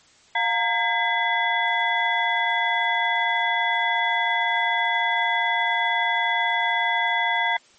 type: tone cluster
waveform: sine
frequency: 708 / 921 / 1617 / 2012 / 3399 Hz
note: F5 / A#5 / G#6 / B6 / G#7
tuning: +23 / -21 / -47 / +32 / +39 cents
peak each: -28 / -24 / -29 / -23 / -30 dBFS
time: 0.35-7.57 s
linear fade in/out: 5 ms
effects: white hiss -55 dBFS RMS until 7.78 s + MP3 32 kbps